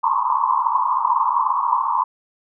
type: band-pass noise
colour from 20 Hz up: white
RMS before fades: -19 dBFS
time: 0.03-2.04 s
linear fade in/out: 10 ms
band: 910 to 1100 Hz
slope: 96 dB/octave
effects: none